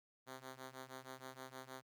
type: ring-modulated tone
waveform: 5% pulse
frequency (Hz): 130.81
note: C3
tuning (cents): 0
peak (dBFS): -36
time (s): 0.26-1.82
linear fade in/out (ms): 20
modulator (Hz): 134
effects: high-pass 80 Hz 12 dB/octave